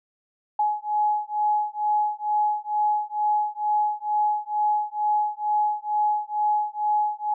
sine beating tone pair, 841 / 843.2 Hz, G#5 / G#5, +22 / +26 cents, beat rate 2.2 Hz, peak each -24 dBFS, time 0.59-7.34 s, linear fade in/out 5 ms, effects none

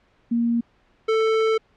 sine / square tone pair in turn, 234.4 / 442.5 Hz, A#3 / A4, +10 / +10 cents, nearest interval major seventh, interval 1100 cents, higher second, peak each -18 dBFS, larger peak neither, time 0.31-0.61 / 1.08-1.58 s, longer second, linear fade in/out 10 ms, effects pink hiss -61 dBFS RMS until 1.76 s + low-pass 3000 Hz 12 dB/octave

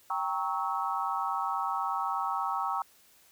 sine chord, G diminished seventh, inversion none, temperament equal with one note detuned, 784 / 932.3 / 1108.7 / 1297.4 Hz, G5 / Bb5 / Db6 / Fb6, 0 / 0 / 0 / -28 cents, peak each -34 dBFS, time 0.1-2.82 s, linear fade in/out 2 ms, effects white hiss -61 dBFS RMS until 3.31 s

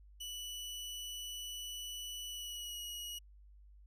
sawtooth tone with pitch glide, 2960 to 2904 Hz, F#7 to F#7, 0 to -33 cents, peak -39 dBFS, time 0.2-3.19 s, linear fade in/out 10 ms, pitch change -33 cents, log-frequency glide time 2.3-2.78 s, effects added 50 Hz sine -56 dBFS peak until 3.86 s

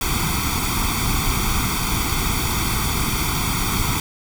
pink noise with comb filter, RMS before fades -21 dBFS, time 0.01-4 s, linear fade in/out 2 ms, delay 0.87 ms, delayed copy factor +0.9, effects none

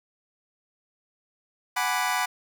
25% pulse chord, G# half-diminished seventh, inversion third, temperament equal, 740 / 830.6 / 987.8 / 1174.7 Hz, F#5 / G#5 / B5 / D6, 0 / 0 / 0 / 0 cents, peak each -25 / -28 / -24 / -28 dBFS, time 1.76-2.26 s, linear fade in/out 10 ms, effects none

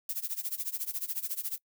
violet noise with tremolo, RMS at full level -32 dBFS, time 0.09-1.58 s, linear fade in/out 2 ms, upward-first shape sine, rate 14 Hz, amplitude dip 90%, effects noise-tail reverb RT60 0.1 s tail -24 dB re dry

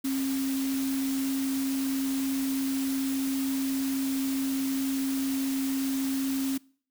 sine tone in noise, 269.1 Hz, C4, 49 cents sharp, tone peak -26 dBFS, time 0.04-6.58 s, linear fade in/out 10 ms, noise white, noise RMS -38 dBFS, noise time 0.04-6.58 s, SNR +9 dB, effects noise-tail reverb RT60 0.5 s tail -24 dB re dry

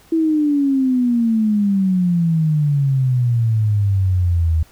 sine exponential sweep, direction down, 329.6 to 78.6 Hz, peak -13 dBFS, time 0.12-4.63 s, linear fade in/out 5 ms, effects pink hiss -50 dBFS RMS until 4.71 s

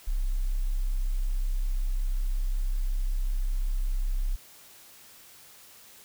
sine tone, 32.7 Hz, C1, in tune, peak -24 dBFS, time 0.07-4.36 s, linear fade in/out 10 ms, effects white hiss -52 dBFS RMS until 6.04 s

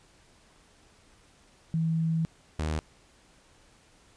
sine / sawtooth tone pair in turn, 162.5 / 77.72 Hz, E3 / D#2, -24 / -1 cents, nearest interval octave + minor second, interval 1277 cents, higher first, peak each -24 dBFS, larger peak neither, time 1.74-2.25 / 2.59-2.79 s, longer first, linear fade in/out 0 ms, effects pink hiss -60 dBFS RMS until 4.16 s + resampled to 22050 Hz

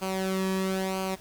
sawtooth tone with flanger, 189.7 Hz, F#3, 43 cents sharp, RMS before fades -29 dBFS, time 0.01-1.16 s, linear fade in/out 20 ms, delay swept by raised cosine 0.54 to 1.42 ms, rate 1 Hz, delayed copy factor -0.65, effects pink hiss -51 dBFS RMS until 1.2 s

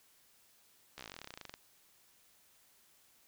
slowing click train, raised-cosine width 0.2 ms, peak -28 dBFS, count 22, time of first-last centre 0.98-1.54 s, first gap 14 ms, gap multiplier 1.06, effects white hiss -67 dBFS RMS until 3.27 s

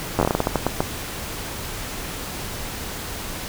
slowing click train, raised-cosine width 1 ms, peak -4 dBFS, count 13, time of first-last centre 0.19-0.805 s, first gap 10 ms, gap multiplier 1.27, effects pink hiss -31 dBFS RMS until 3.48 s

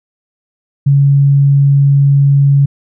sine tone, 140.1 Hz, C#3, 19 cents sharp, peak -5 dBFS, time 0.86-2.66 s, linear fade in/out 10 ms, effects none

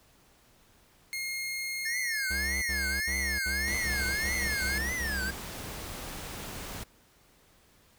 sawtooth tone, 2142 Hz, C7, 40 cents sharp, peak -29 dBFS, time 1.13-4.78 s, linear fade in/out 0 ms
square tone with vibrato, 1755 Hz, A6, 5 cents flat, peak -32 dBFS, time 1.85-5.31 s, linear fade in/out 10 ms, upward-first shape triangle, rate 1.7 Hz, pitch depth 280 cents each way
square tone bursts, 66.8 Hz, C2, 36 cents sharp, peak -35 dBFS, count 8, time 2.3-5.315 s, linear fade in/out 10 ms, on 320 ms, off 65 ms
pink noise, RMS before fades -40 dBFS, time 3.67-6.84 s, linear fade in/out 10 ms
effects pink hiss -62 dBFS RMS until 7.98 s

